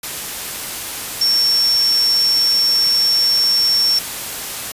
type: tone in noise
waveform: sine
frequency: 5460 Hz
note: F8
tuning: 40 cents flat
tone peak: -12 dBFS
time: 1.21-3.99 s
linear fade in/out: 5 ms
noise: white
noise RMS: -26 dBFS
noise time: 0.03-4.72 s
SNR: +11 dB
effects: resampled to 32000 Hz